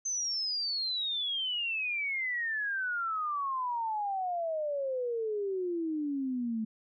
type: exponential sweep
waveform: sine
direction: down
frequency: 6272 to 216.1 Hz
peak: -30 dBFS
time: 0.05-6.65 s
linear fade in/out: 10 ms
effects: none